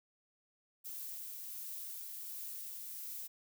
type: noise with tremolo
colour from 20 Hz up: violet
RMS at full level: -44 dBFS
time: 0.84-3.28 s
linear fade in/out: 20 ms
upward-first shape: triangle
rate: 1.4 Hz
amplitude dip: 25%
effects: none